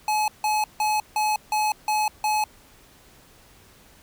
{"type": "tone bursts", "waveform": "square", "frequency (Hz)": 852, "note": "G#5", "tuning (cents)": 44, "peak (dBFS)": -21, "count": 7, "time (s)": [0.08, 2.44], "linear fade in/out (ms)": 2, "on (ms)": 200, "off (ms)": 160, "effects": ["pink hiss -53 dBFS RMS until 4.02 s"]}